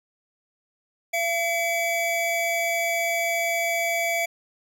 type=tone pair together; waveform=square; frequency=678.7 / 2285 Hz; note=F5 / D7; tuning=-50 / -48 cents; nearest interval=octave + major sixth; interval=2102 cents; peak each=-26 dBFS; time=1.13-4.26 s; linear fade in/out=10 ms; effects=none